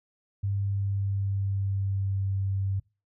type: tone with pitch glide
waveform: sine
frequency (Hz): 99.5 to 97.28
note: G2 to G2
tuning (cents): +26 to -13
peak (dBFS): -25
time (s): 0.43-2.8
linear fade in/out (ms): 10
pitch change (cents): -39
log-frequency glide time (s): 0.56-2.3
effects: noise-tail reverb RT60 0.3 s tail -24 dB re dry